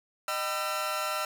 sawtooth tone cluster, 614 / 773 / 988 / 1350 Hz, D#5 / G5 / B5 / E6, -23 / -24 / 0 / +41 cents, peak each -31 / -35 / -36 / -28 dBFS, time 0.28-1.25 s, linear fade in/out 2 ms, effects none

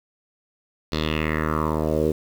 10% pulse tone with low-pass filter sweep, 77.78 Hz, D#2, in tune, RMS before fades -23 dBFS, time 0.92-2.12 s, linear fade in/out 5 ms, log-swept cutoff 4400 to 420 Hz, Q 3.7, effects 7-bit

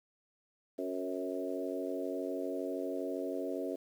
harmonic tone with a mistuned harmonic, 92.5 Hz, F#2, in tune, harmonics 3 / 4 / 5 / 6 / 7, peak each -39 / -40 / -41 / -42 / -42 dBFS, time 0.78-3.76 s, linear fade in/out 10 ms, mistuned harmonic 6, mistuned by -17 cents, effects 10-bit

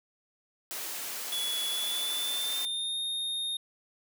white noise, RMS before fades -37 dBFS, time 0.71-2.65 s, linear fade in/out 0 ms
square tone with pitch glide, 3401 to 3687 Hz, G#7 to A#7, +40 to -20 cents, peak -31 dBFS, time 1.32-3.57 s, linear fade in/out 5 ms, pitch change +140 cents, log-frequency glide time 1.66-2.98 s
effects high-pass 300 Hz 12 dB/octave

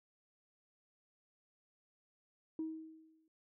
sine tone with exponential decay, 318.5 Hz, D#4, 41 cents sharp, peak -34 dBFS, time 2.59-3.28 s, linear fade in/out 2 ms, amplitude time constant 150 ms, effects tanh soft clip ceiling -32 dBFS

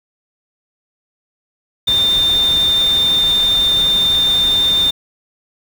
sine tone in noise, 3606 Hz, A7, 42 cents sharp, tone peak -11 dBFS, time 1.87-4.91 s, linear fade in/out 10 ms, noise pink, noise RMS -27 dBFS, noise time 1.87-4.91 s, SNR +13 dB, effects none

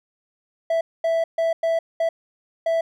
triangle tone bursts at uneven times, 659.3 Hz, E5, in tune, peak -16 dBFS, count 6, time 0.7-0.81 / 1.04-1.24 / 1.38-1.53 / 1.63-1.79 / 2-2.09 / 2.66-2.81 s, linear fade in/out 5 ms, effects none

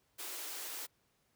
white high-pass noise, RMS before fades -43 dBFS, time 0.18-0.87 s, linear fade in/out 20 ms, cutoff 280 Hz, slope 96 dB/octave, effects pink hiss -75 dBFS RMS until 1.35 s + high-pass 60 Hz 12 dB/octave

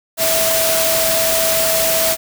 sine tone in noise, 652 Hz, E5, 19 cents flat, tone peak -18 dBFS, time 0.17-2.17 s, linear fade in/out 50 ms, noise white, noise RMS -17 dBFS, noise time 0.17-2.17 s, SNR -4 dB, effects none

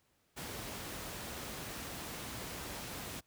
pink noise, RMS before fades -43 dBFS, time 0.36-3.21 s, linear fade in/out 20 ms, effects pink hiss -74 dBFS RMS until 3.26 s + high-pass 60 Hz 12 dB/octave

